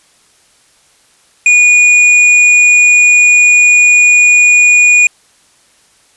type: tone with hard clipping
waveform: sine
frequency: 2452 Hz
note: D#7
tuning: 26 cents flat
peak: -5 dBFS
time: 1.46-5.07 s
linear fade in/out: 2 ms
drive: 9 dB
effects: white hiss -49 dBFS RMS until 6.16 s + resampled to 24000 Hz